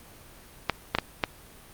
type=clicks; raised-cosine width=0.3 ms; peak=-6 dBFS; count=4; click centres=0.697 / 0.95 / 0.986 / 1.238 s; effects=pink hiss -50 dBFS RMS until 1.73 s + Opus 32 kbps